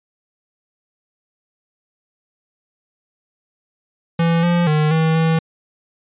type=tone with pitch steps; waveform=square; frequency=167.3 / 173.3 / 152.7 / 160.3 / 162 Hz; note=E3 / F3 / D#3 / E3 / E3; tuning=+26 / -13 / -32 / -48 / -30 cents; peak=-14 dBFS; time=4.19-5.39 s; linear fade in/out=5 ms; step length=240 ms; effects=resampled to 8000 Hz